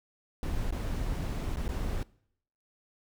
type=noise with dropouts; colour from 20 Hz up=brown; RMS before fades=-32 dBFS; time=0.43-2.03 s; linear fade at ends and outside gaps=1 ms; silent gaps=0.707-0.724 / 1.56-1.57 / 1.68-1.69 s; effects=noise-tail reverb RT60 0.7 s tail -23 dB re dry